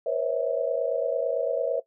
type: tone cluster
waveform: sine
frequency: 482.1 / 531 / 560 / 649 Hz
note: B4 / C5 / C#5 / E5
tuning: -42 / +25 / +18 / -27 cents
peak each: -29 dBFS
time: 0.06-1.8 s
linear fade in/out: 5 ms
effects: noise-tail reverb RT60 0.1 s tail -17 dB re dry